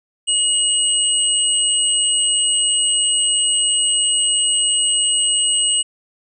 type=tone pair together; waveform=sine; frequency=2900 / 8197 Hz; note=F#7 / C9; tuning=-35 / -37 cents; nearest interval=octave + tritone; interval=1798 cents; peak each=-17 dBFS; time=0.27-5.83 s; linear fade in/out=20 ms; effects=none